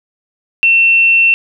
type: tone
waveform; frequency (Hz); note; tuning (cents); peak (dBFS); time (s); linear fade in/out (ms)
sine; 2700; E7; +41; -6; 0.63-1.34; 0
effects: none